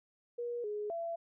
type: tone with pitch steps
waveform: sine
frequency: 478.4 / 418 / 673 Hz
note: A#4 / G#4 / E5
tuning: +45 / +11 / +36 cents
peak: -35 dBFS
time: 0.38-1.16 s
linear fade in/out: 10 ms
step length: 260 ms
effects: none